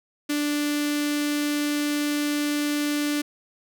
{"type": "tone with notch filter", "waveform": "sawtooth", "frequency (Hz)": 293.7, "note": "D4", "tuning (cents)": 0, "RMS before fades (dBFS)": -25, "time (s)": [0.29, 3.22], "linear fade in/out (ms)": 10, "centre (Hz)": 780, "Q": 0.6, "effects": []}